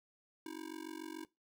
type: tone with amplitude modulation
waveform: square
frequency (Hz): 320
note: D#4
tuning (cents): +49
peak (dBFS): -40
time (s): 0.46-1.25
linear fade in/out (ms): 2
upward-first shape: sine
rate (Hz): 46.9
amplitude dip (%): 100
effects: noise-tail reverb RT60 0.2 s tail -19 dB re dry